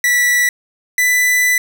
45% pulse tone pair in turn, 1954 / 1989.3 Hz, B6 / B6, -19 / +12 cents, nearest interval unison, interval 31 cents, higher second, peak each -11 dBFS, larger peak neither, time 0.04-0.49 / 0.98-1.58 s, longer second, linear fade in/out 2 ms, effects none

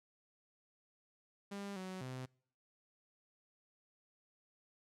sawtooth tone with pitch steps, 200.2 / 186.6 / 128.7 Hz, G3 / F#3 / C3, +37 / +15 / -28 cents, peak -39 dBFS, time 1.51-2.26 s, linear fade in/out 10 ms, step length 250 ms, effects noise-tail reverb RT60 0.6 s tail -26 dB re dry + low-pass 10000 Hz 12 dB/octave

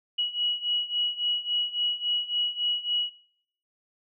sine beating tone pair, 2915 / 2918.6 Hz, F#7 / F#7, -26 / -24 cents, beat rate 3.6 Hz, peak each -30 / -27 dBFS, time 0.18-3.1 s, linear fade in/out 10 ms, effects noise-tail reverb RT60 0.8 s tail -26 dB re dry

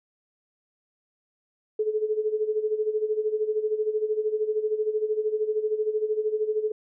sine tone with tremolo, 430 Hz, A4, 40 cents flat, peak -20 dBFS, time 1.79-6.72 s, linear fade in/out 5 ms, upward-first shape sine, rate 13 Hz, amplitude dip 75%, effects none

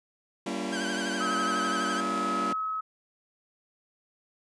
sawtooth chord, G diminished seventh, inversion none, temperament just, 196 / 235.2 / 282.2 / 338.7 Hz, G3 / Bb3 / Db4 / Fb4, 0 / +16 / +31 / +47 cents, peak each -32 dBFS, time 0.46-2.53 s, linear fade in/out 5 ms
sawtooth tone with vibrato, 1551 Hz, G6, 19 cents flat, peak -29 dBFS, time 0.72-2.01 s, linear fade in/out 10 ms, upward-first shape triangle, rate 12 Hz, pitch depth 80 cents each way
sine tone with tremolo, 1283 Hz, E6, 47 cents flat, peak -27 dBFS, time 1.2-2.81 s, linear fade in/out 10 ms, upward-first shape triangle, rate 1 Hz, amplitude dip 30%
effects resampled to 22050 Hz

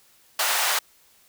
pink high-pass noise, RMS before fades -23 dBFS, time 0.39-0.79 s, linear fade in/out 5 ms, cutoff 700 Hz, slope 24 dB/octave, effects white hiss -58 dBFS RMS until 1.28 s

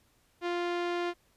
sawtooth tone with low-pass filter, 349.2 Hz, F4, in tune, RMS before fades -32 dBFS, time 0.41-1.14 s, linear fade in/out 50 ms, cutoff 3400 Hz, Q 0.87, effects pink hiss -68 dBFS RMS until 1.36 s + resampled to 32000 Hz

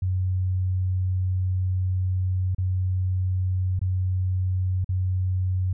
sine tone with dropouts, 92.6 Hz, F#2, 2 cents sharp, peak -21 dBFS, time 0.02-5.73 s, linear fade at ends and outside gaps 5 ms, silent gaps 2.548-2.582 / 3.793-3.814 / 4.845-4.89 s, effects none

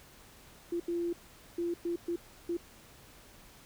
sine tone bursts at uneven times, 343.6 Hz, F4, 28 cents flat, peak -30 dBFS, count 6, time 0.72-0.8 / 0.88-1.13 / 1.58-1.74 / 1.85-1.96 / 2.08-2.16 / 2.49-2.57 s, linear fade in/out 5 ms, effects pink hiss -56 dBFS RMS until 3.65 s

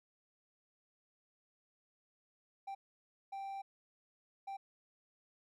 triangle tone bursts at uneven times, 784 Hz, G5, in tune, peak -39 dBFS, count 3, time 2.67-2.75 / 3.32-3.62 / 4.47-4.57 s, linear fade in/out 10 ms, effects none

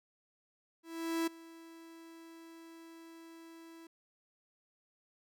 45% pulse tone with ADSR envelope, 329.6 Hz, E4, in tune, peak -30 dBFS, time 0.83-3.87 s, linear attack 440 ms, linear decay 10 ms, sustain -21 dB, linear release 4 ms, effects none

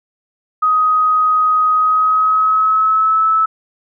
sine tone with pitch glide, 1255 to 1305.3 Hz, D#6 to E6, +15 to -17 cents, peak -10 dBFS, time 0.62-3.46 s, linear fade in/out 10 ms, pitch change +68 cents, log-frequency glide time 1.73-3.26 s, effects none

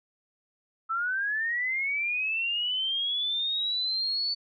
sine linear sweep, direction up, 1304 to 4502 Hz, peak -26 dBFS, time 0.89-4.35 s, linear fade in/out 20 ms, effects none

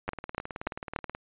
two click trains, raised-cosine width 0.5 ms, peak -13 / -21 dBFS, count 4 / 21, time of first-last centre 0.09-0.962 / 0.08-1.15 s, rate 3.44 / 18.7 Hz, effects resampled to 8000 Hz

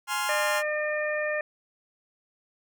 sawtooth chord, F minor, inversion first, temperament just, 838.1 / 1047.7 / 1396.9 Hz, Ab5 / C6 / F6, +16 / +2 / 0 cents, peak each -28 / -27 / -27 dBFS, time 0.07-0.63 s, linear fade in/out 50 ms
harmonic tone, 604 Hz, D5, 48 cents sharp, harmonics 1 / 2 / 3 / 4, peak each -28 / -39 / -30 / -37 dBFS, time 0.29-1.41 s, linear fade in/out 2 ms
effects none

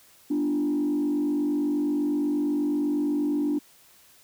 sine tone with frequency modulation, 293.7 Hz, D4, in tune, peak -21 dBFS, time 0.3-3.59 s, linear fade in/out 10 ms, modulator 48.3 Hz, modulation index 0.69, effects tanh soft clip ceiling -19 dBFS + white hiss -56 dBFS RMS until 4.23 s

